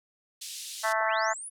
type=band-pass noise; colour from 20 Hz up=pink; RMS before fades=-40 dBFS; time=0.41-0.93 s; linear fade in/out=10 ms; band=3300 to 11000 Hz; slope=24 dB/octave
type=harmonic tone; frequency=220 Hz; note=A3; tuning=in tune; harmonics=3 / 4 / 5 / 6 / 7 / 8 / 9; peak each=-30 / -31 / -32 / -33 / -33 / -34 / -35 dBFS; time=0.83-1.34 s; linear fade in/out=20 ms
type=linear sweep; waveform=sine; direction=up; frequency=329.6 to 10548 Hz; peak=-37 dBFS; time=1-1.5 s; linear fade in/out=20 ms
effects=none